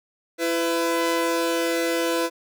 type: tone pair together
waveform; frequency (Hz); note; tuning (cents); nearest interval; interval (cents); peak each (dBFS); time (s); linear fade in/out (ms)
sawtooth; 334.7 / 502.4; E4 / B4; +26 / +30; perfect fifth; 704; -20; 0.38-2.3; 50
effects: none